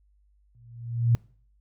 sine tone with exponential growth, 117.7 Hz, A#2, 17 cents sharp, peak -15 dBFS, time 0.55-1.15 s, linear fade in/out 0 ms, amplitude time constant 130 ms, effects noise-tail reverb RT60 0.5 s tail -24 dB re dry + added 50 Hz sine -60 dBFS peak until 1.6 s

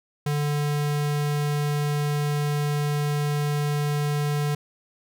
square tone, 146.83 Hz, D3, in tune, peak -23 dBFS, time 0.26-4.55 s, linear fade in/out 5 ms, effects none

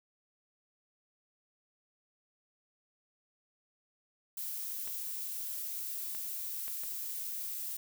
violet noise, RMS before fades -39 dBFS, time 4.37-7.77 s, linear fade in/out 5 ms
clicks, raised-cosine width 0.3 ms, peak -32 dBFS, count 4, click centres 4.876 / 6.149 / 6.68 / 6.836 s
effects none

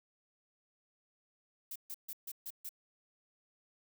violet noise bursts, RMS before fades -43 dBFS, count 6, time 1.71-2.692 s, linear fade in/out 5 ms, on 47 ms, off 140 ms, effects none

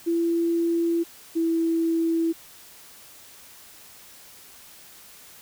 sine tone pair in turn, 336.7 / 329.8 Hz, E4 / E4, +37 / +1 cents, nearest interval unison, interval 36 cents, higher first, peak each -20 dBFS, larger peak neither, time 0.06-1.04 / 1.35-2.33 s, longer neither, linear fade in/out 20 ms, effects white hiss -48 dBFS RMS until 5.41 s

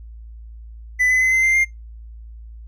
triangle tone with pitch steps, 1998 / 2020 / 2042 / 2065 / 2088 / 2111 Hz, B6 / B6 / C7 / C7 / C7 / C7, +20 / +39 / -43 / -23 / -4 / +15 cents, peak -12 dBFS, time 0.99-1.65 s, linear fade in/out 20 ms, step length 110 ms, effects noise-tail reverb RT60 0.2 s tail -25 dB re dry + added 56 Hz sine -35 dBFS peak until 2.67 s

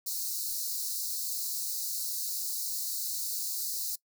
white high-pass noise, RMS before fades -34 dBFS, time 0.06-3.96 s, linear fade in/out 10 ms, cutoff 4000 Hz, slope 96 dB/octave, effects noise-tail reverb RT60 0.1 s tail -22 dB re dry

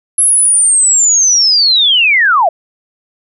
sine linear sweep, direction down, 11030 to 612 Hz, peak -6 dBFS, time 0.18-2.49 s, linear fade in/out 5 ms, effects none

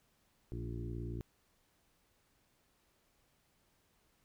harmonic tone with a mistuned harmonic, 58.27 Hz, A#1, in tune, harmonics 1 / 2 / 3 / 4 / 5 / 6 / 7, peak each -43 / -42 / -51 / -51 / -50 / -48 / -55 dBFS, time 0.52-1.21 s, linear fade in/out 0 ms, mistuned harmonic 5, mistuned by +27 cents, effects pink hiss -74 dBFS RMS until 4.24 s

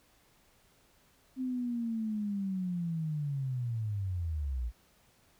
sine linear sweep, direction down, 261.6 to 55 Hz, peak -31 dBFS, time 1.36-4.72 s, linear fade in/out 50 ms, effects pink hiss -66 dBFS RMS until 5.39 s

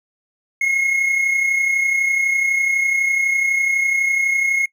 triangle tone pair together, 2131 / 2163 Hz, C7 / C#7, +31 / -43 cents, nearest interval unison, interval 26 cents, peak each -24 / -14 dBFS, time 0.61-4.66 s, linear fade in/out 5 ms, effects noise-tail reverb RT60 0.1 s tail -21 dB re dry

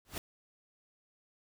pink noise with exponential growth, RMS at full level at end -34 dBFS, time 0.05-0.18 s, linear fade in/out 1 ms, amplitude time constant 28 ms, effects none

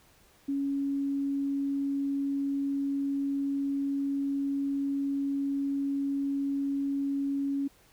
sine tone, 278.3 Hz, C#4, 7 cents sharp, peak -27 dBFS, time 0.48-7.68 s, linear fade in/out 10 ms, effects pink hiss -61 dBFS RMS until 7.92 s

